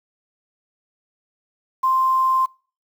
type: tone with quantisation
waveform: sine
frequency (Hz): 1046.5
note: C6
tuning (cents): 0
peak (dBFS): -15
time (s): 1.83-2.46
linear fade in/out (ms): 10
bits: 7
effects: noise-tail reverb RT60 0.4 s tail -25 dB re dry